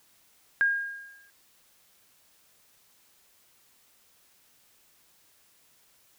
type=tone with exponential decay; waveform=sine; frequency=1620 Hz; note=G#6; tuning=43 cents flat; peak=-18 dBFS; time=0.61-1.3 s; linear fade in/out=0 ms; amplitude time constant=150 ms; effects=white hiss -63 dBFS RMS until 6.18 s